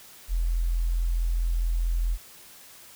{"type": "tone", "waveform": "sine", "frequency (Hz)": 42.33, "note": "E1", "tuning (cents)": 47, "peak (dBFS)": -22, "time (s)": [0.28, 2.18], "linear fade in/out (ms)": 50, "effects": ["white hiss -49 dBFS RMS until 2.95 s"]}